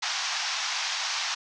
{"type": "band-pass noise", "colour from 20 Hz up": "white", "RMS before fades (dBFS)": -30, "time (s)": [0.02, 1.35], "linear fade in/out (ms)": 10, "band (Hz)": [720, 6200], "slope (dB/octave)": 48, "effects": []}